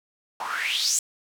white noise with band-pass filter sweep, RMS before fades -26 dBFS, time 0.4-0.99 s, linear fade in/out 2 ms, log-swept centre 830 to 7900 Hz, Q 6.4, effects none

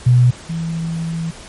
sine tone pair in turn, 123.47 / 164.81 Hz, B2 / E3, 0 / 0 cents, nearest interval perfect fourth, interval 500 cents, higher second, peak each -7 / -19 dBFS, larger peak first, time 0.06-0.31 / 0.49-1.31 s, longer second, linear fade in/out 10 ms, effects pink hiss -37 dBFS RMS until 1.48 s + MP3 48 kbps

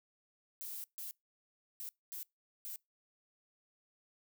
violet noise bursts at uneven times, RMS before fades -44 dBFS, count 5, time 0.61-0.84 / 0.98-1.11 / 1.8-1.89 / 2.12-2.23 / 2.65-2.76 s, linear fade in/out 0 ms, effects noise-tail reverb RT60 0.2 s tail -25 dB re dry

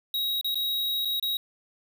square tone with dropouts, 3816 Hz, A#7, 40 cents sharp, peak -26 dBFS, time 0.14-1.37 s, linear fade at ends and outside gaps 2 ms, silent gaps 0.412-0.445 / 0.545-0.555 / 1.049-1.054 / 1.198-1.226 s, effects none

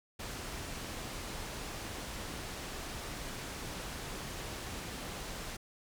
pink low-pass noise, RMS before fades -42 dBFS, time 0.19-5.57 s, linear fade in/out 10 ms, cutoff 10000 Hz, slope 12 dB/octave, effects none

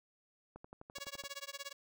click train, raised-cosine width 1 ms, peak -36 dBFS, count 9, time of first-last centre 0.56-1.238 s, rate 11.8 Hz
5% pulse tone with tremolo, 560 Hz, C#5, 18 cents sharp, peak -29 dBFS, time 0.95-1.73 s, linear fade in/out 10 ms, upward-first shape sine, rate 17 Hz, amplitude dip 100%
effects none

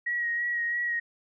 sine tone with vibrato, 1900 Hz, A#6, 33 cents sharp, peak -26 dBFS, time 0.06-1 s, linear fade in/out 10 ms, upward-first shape sine, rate 3 Hz, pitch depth 23 cents each way, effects none

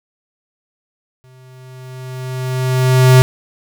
square tone with exponential growth, 128.8 Hz, C3, 27 cents flat, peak -4 dBFS, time 1.24-3.22 s, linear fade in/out 0 ms, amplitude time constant 430 ms, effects none

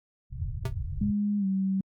white low-pass noise, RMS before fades -33 dBFS, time 0.3-1.12 s, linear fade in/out 20 ms, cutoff 130 Hz, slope 48 dB/octave
square tone with exponential decay, 130.81 Hz, C3, in tune, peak -26 dBFS, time 0.65-0.74 s, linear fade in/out 5 ms, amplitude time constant 18 ms
sine tone with pitch glide, 205.8 to 192.02 Hz, G#3 to G3, -16 to -35 cents, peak -24 dBFS, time 1.01-1.81 s, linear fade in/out 5 ms, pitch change -119 cents, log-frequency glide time 1.38-1.46 s
effects Opus 48 kbps

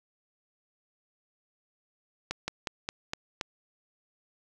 slowing click train, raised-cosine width 0.2 ms, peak -14 dBFS, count 6, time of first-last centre 2.31-3.412 s, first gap 170 ms, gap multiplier 1.13, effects none

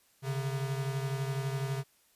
square beating tone pair, 134 / 146 Hz, C3 / D3, +42 / -10 cents, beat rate 12 Hz, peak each -33 / -39 dBFS, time 0.22-1.84 s, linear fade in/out 50 ms, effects white hiss -67 dBFS RMS until 2.15 s + resampled to 32000 Hz

